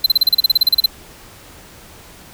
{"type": "tone bursts", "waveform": "square", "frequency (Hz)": 4071, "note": "C8", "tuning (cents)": -48, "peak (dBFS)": -8, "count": 15, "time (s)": [0.04, 0.86], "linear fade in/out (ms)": 5, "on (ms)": 22, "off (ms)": 35, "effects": ["pink hiss -41 dBFS RMS until 2.33 s"]}